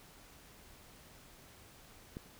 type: click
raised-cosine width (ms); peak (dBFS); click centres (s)
3; -29; 2.169
effects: pink hiss -58 dBFS RMS until 2.39 s